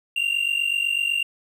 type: tone pair together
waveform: triangle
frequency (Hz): 2753 / 2801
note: F7 / F7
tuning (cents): -25 / +4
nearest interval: unison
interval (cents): 29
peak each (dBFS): -22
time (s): 0.16-1.23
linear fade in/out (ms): 5
effects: none